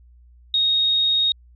sine tone, 3737 Hz, A#7, 4 cents sharp, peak -16 dBFS, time 0.54-1.32 s, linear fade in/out 2 ms, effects added 60 Hz sine -47 dBFS peak until 1.55 s

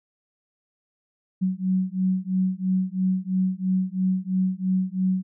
sine beating tone pair, 185.2 / 188.2 Hz, F#3 / F#3, +2 / +30 cents, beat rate 3 Hz, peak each -24 dBFS, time 1.41-5.23 s, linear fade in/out 20 ms, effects none

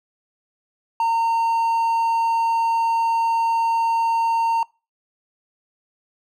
triangle tone, 916 Hz, A#5, 31 cents flat, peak -15 dBFS, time 1-4.63 s, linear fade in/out 2 ms, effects noise-tail reverb RT60 0.3 s tail -24 dB re dry

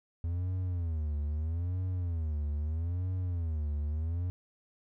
triangle tone with vibrato, 82.41 Hz, E2, in tune, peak -28 dBFS, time 0.24-4.3 s, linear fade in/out 0 ms, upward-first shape sine, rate 0.78 Hz, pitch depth 200 cents each way, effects none

